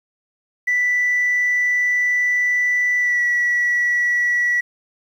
sine tone with pitch glide, 1975.5 to 1941.6 Hz, B6 to B6, 0 to -30 cents, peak -14 dBFS, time 0.67-4.61 s, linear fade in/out 10 ms, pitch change -30 cents, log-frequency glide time 2.99-3.22 s, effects tanh soft clip ceiling -12 dBFS + 8-bit

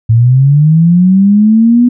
sine linear sweep, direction up, 110 to 246.9 Hz, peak -3 dBFS, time 0.09-1.89 s, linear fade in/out 10 ms, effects none

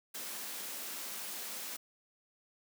white high-pass noise, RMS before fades -42 dBFS, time 0.14-1.77 s, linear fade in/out 10 ms, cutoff 170 Hz, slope 96 dB/octave, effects none

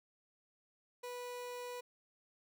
30% pulse tone, 491 Hz, B4, 10 cents flat, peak -40 dBFS, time 1.03-1.81 s, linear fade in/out 10 ms, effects none

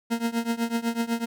40% pulse tone with tremolo, 231.9 Hz, A#3, 9 cents flat, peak -20 dBFS, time 0.1-1.26 s, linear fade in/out 20 ms, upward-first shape triangle, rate 8 Hz, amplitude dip 95%, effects none

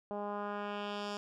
10% pulse tone with low-pass filter sweep, 205.2 Hz, G#3, 21 cents flat, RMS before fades -39 dBFS, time 0.11-1.17 s, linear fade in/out 0 ms, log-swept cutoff 710 to 5900 Hz, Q 1.5, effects none

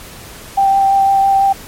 sine tone with vibrato, 784 Hz, G5, in tune, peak -8 dBFS, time 0.57-1.53 s, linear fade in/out 10 ms, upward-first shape sine, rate 6 Hz, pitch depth 9 cents each way, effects pink hiss -34 dBFS RMS until 1.67 s + MP3 64 kbps

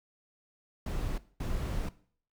brown noise bursts at uneven times, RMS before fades -33 dBFS, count 2, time 0.86-1.18 / 1.4-1.89 s, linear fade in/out 5 ms, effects noise-tail reverb RT60 0.5 s tail -18 dB re dry

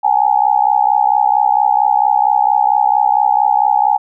sine tone with amplitude modulation, 830.6 Hz, G#5, in tune, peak -5 dBFS, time 0.03-3.98 s, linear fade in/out 20 ms, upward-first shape sine, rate 64.4 Hz, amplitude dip 100%, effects none

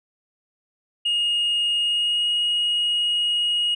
sine tone with pitch glide, 2858 to 2883 Hz, F7 to F#7, +39 to -46 cents, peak -17 dBFS, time 1.05-3.75 s, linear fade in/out 10 ms, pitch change +15 cents, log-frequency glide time 1.79-2.28 s, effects tanh soft clip ceiling -17 dBFS

